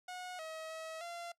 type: tone with pitch steps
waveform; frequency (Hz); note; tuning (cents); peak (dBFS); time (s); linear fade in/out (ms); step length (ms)
sawtooth; 728 / 638 / 642 / 688; F#5 / D#5 / E5 / F5; -28 / +43 / -46 / -26; -39; 0.08-1.32; 5; 310
effects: noise-tail reverb RT60 0.1 s tail -20 dB re dry + low-pass 10000 Hz 12 dB/octave